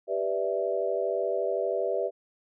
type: chord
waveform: sine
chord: E minor seventh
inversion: first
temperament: equal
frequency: 392 / 493.9 / 587.3 / 659.3 Hz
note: G4 / B4 / D5 / E5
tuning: 0 / 0 / 0 / 0 cents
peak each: -31 dBFS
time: 0.07-2.11 s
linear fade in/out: 50 ms
effects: none